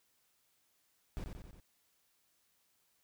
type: noise with echo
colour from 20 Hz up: brown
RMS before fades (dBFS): -40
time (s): 1.17-1.24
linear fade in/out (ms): 0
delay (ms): 90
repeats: 4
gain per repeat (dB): -4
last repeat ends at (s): 1.6
effects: white hiss -75 dBFS RMS until 3.03 s